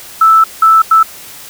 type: tone bursts at uneven times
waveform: sine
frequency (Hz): 1317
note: E6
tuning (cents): -2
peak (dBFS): -3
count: 3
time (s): 0.21-0.44 / 0.62-0.82 / 0.91-1.03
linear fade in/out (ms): 5
effects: white hiss -32 dBFS RMS until 1.49 s